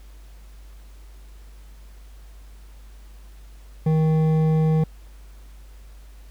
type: tone with hard clipping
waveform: triangle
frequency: 157.7 Hz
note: D#3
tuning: 24 cents sharp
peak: -18 dBFS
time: 3.86-4.84 s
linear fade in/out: 5 ms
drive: 13 dB
effects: added 50 Hz sine -41 dBFS peak until 6.3 s + pink hiss -56 dBFS RMS until 6.3 s